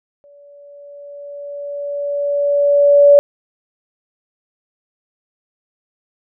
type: tone with exponential growth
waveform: sine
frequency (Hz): 573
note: D5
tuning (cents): -43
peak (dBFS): -3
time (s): 0.24-3.19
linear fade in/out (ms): 0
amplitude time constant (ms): 640
effects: none